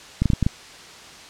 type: clicks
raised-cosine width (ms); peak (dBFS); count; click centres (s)
5; -6; 6; 0.22 / 0.257 / 0.302 / 0.334 / 0.427 / 0.465
effects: white hiss -42 dBFS RMS until 1.29 s + low-pass 6000 Hz 12 dB/octave